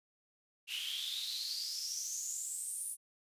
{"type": "noise with high-pass filter sweep", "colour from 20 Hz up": "pink", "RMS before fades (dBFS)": -40, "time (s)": [0.67, 2.97], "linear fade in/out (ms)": 50, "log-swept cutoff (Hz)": [2800, 10000], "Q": 9.4, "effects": ["resampled to 32000 Hz"]}